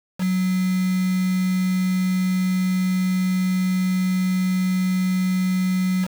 sine tone with quantisation, 185 Hz, F#3, in tune, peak -18 dBFS, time 0.18-6.08 s, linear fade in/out 50 ms, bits 5, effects none

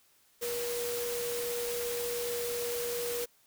sine tone in noise, 478.7 Hz, A#4, 46 cents sharp, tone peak -33 dBFS, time 0.41-3.26 s, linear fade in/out 20 ms, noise white, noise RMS -38 dBFS, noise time 0.41-3.26 s, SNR +2 dB, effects white hiss -66 dBFS RMS until 3.46 s

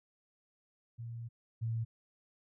sine tone pair in turn, 116.54 / 113.88 Hz, A#2 / A#2, 0 / -40 cents, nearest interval unison, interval 40 cents, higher first, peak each -40 / -32 dBFS, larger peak second, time 0.98-1.29 / 1.61-1.85 s, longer first, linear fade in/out 20 ms, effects none

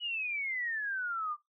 sine exponential sweep, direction down, 2951 to 1174.7 Hz, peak -32 dBFS, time 0-1.37 s, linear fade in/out 50 ms, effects noise-tail reverb RT60 0.2 s tail -22 dB re dry

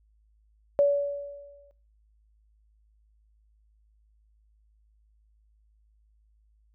sine tone with exponential decay, 570 Hz, C#5, 48 cents sharp, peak -16 dBFS, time 0.79-1.71 s, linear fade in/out 0 ms, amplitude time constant 200 ms, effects noise-tail reverb RT60 0.5 s tail -21 dB re dry + added 53 Hz sine -61 dBFS peak until 6.74 s

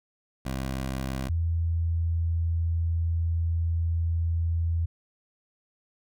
15% pulse / sine tone pair in turn, 65.9 / 83.3 Hz, C2 / E2, +13 / +19 cents, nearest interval major third, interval 406 cents, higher second, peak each -23 dBFS, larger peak neither, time 0.45-1.29 / 1.29-4.86 s, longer second, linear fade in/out 10 ms, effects none

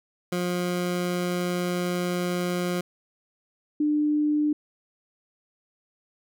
20% pulse / sine tone pair in turn, 177.8 / 299 Hz, F3 / D4, +31 / +31 cents, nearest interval major sixth, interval 900 cents, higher second, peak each -20 dBFS, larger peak neither, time 0.32-2.81 / 3.8-4.53 s, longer first, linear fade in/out 5 ms, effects none

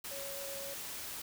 sine tone in noise, 554.4 Hz, C#5, in tune, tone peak -44 dBFS, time 0.11-0.74 s, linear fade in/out 5 ms, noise white, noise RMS -43 dBFS, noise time 0.04-1.22 s, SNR -4 dB, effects none

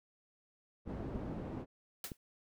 white low-pass noise, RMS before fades -42 dBFS, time 0.85-1.66 s, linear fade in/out 50 ms, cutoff 350 Hz, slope 12 dB/octave
clicks, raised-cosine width 3 ms, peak -30 dBFS, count 4, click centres 0.877 / 1.006 / 1.158 / 2.118 s
white noise with exponential decay, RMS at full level -38 dBFS, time 2.04-2.17 s, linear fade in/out 2 ms, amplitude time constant 28 ms
effects none

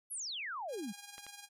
sine exponential sweep, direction down, 11800 to 182.7 Hz, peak -38 dBFS, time 0.1-0.93 s, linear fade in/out 20 ms
5% pulse tone with tremolo, 814 Hz, G#5, 35 cents flat, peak -34 dBFS, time 0.68-1.49 s, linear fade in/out 50 ms, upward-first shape triangle, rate 20 Hz, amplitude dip 70%
clicks, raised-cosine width 0.3 ms, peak -34 dBFS, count 2, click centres 1.181 / 1.266 s
effects none

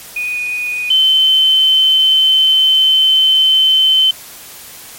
sine tone pair in turn, 2474 / 3072 Hz, D#7 / G7, -10 / -36 cents, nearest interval major third, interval 374 cents, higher second, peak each -16 / -7 dBFS, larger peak second, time 0.16-0.9 / 0.9-4.11 s, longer second, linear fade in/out 5 ms, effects white hiss -34 dBFS RMS until 4.98 s + MP3 64 kbps

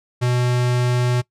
square tone, 123.4 Hz, B2, 1 cent flat, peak -17 dBFS, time 0.21-1.22 s, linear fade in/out 20 ms, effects noise-tail reverb RT60 0.1 s tail -21 dB re dry + low-pass 9000 Hz 12 dB/octave

